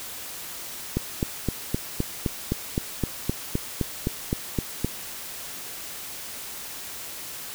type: click train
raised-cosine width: 3 ms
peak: -10 dBFS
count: 16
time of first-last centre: 0.97-4.846 s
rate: 3.87 Hz
effects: white hiss -37 dBFS RMS until 7.54 s